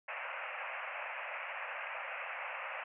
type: band-pass noise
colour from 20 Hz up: white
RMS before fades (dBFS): -42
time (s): 0.08-2.84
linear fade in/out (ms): 5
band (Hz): 520 to 2700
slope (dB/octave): 96
effects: none